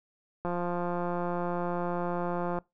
click train, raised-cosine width 1 ms, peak -19 dBFS, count 375, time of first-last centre 0.45-2.587 s, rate 175 Hz, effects noise-tail reverb RT60 0.2 s tail -23 dB re dry

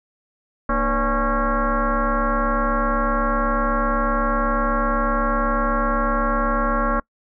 sine tone with frequency modulation, 568 Hz, C#5, 42 cents sharp, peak -17 dBFS, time 0.69-7 s, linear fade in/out 5 ms, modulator 267 Hz, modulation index 3.4, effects noise-tail reverb RT60 0.1 s tail -25 dB re dry

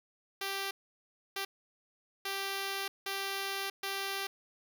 5% pulse tone bursts at uneven times, 392 Hz, G4, in tune, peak -23 dBFS, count 5, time 0.41-0.71 / 1.36-1.45 / 2.25-2.88 / 3.06-3.7 / 3.83-4.27 s, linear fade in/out 5 ms, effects none

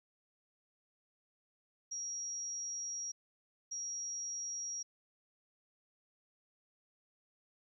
sine tone bursts at uneven times, 5670 Hz, F8, 25 cents sharp, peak -38 dBFS, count 2, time 1.91-3.12 / 3.71-4.83 s, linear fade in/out 10 ms, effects 13-bit

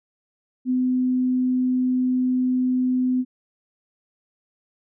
sine tone, 253.8 Hz, B3, 47 cents sharp, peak -18 dBFS, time 0.65-3.25 s, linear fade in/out 50 ms, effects none

